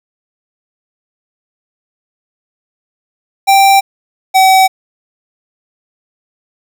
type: tone pair in turn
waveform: square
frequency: 784 / 760.8 Hz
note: G5 / F#5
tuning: 0 / +48 cents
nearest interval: minor second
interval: 52 cents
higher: first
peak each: -5 dBFS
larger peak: neither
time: 3.47-3.81 / 4.34-4.68 s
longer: neither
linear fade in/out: 20 ms
effects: none